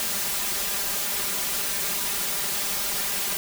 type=noise with comb filter; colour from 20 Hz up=white; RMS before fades=-27 dBFS; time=0-3.37 s; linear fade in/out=0 ms; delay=5 ms; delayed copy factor=+1; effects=none